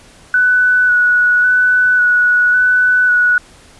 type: tone with vibrato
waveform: sine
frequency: 1480 Hz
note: F#6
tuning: in tune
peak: -8 dBFS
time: 0.34-3.38 s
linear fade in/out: 2 ms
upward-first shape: square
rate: 0.91 Hz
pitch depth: 15 cents each way
effects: pink hiss -43 dBFS RMS until 3.79 s + resampled to 24000 Hz